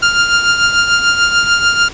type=tone with tremolo; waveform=sawtooth; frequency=1400 Hz; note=F6; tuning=4 cents sharp; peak=-3 dBFS; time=0.02-1.89 s; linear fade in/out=10 ms; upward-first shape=triangle; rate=6.8 Hz; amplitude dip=65%; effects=pink hiss -30 dBFS RMS until 1.93 s + resampled to 16000 Hz